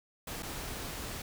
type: noise with dropouts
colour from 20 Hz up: pink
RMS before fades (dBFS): -40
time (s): 0.27-1.22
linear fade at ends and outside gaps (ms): 5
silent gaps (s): 0.425-0.429
effects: none